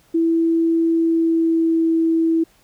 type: tone with pitch glide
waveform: sine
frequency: 330 to 327 Hz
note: E4 to E4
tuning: +2 to -14 cents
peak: -14 dBFS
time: 0.14-2.44 s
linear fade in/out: 10 ms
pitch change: -16 cents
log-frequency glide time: 0.9-1.88 s
effects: pink hiss -56 dBFS RMS until 2.63 s